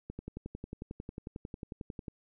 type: click train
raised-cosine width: 3 ms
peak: -27 dBFS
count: 23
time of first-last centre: 0.1-2.082 s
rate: 11.1 Hz
effects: none